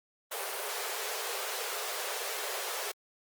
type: high-pass noise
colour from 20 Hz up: pink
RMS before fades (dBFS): -36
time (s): 0.31-2.92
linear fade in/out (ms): 10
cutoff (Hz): 390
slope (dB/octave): 96
effects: Opus 32 kbps